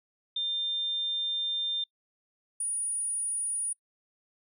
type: tone pair in turn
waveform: sine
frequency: 3600 / 9611 Hz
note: A7 / D9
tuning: +39 / +39 cents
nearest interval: octave + perfect fourth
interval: 1700 cents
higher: second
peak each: -28 dBFS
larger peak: neither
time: 0.36-1.84 / 2.6-3.73 s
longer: first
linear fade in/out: 5 ms
effects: noise-tail reverb RT60 0.1 s tail -24 dB re dry